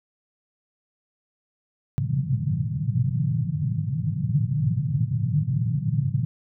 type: band-pass noise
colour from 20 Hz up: pink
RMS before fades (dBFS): -24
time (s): 1.98-6.25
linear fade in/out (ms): 0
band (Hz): 110 to 160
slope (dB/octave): 48
effects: none